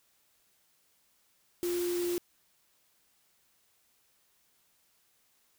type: tone in noise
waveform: sine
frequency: 350.9 Hz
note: F4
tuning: 8 cents sharp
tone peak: -29 dBFS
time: 1.63-2.18 s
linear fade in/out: 0 ms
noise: white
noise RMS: -41 dBFS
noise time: 1.63-2.18 s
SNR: +9 dB
effects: white hiss -70 dBFS RMS until 5.58 s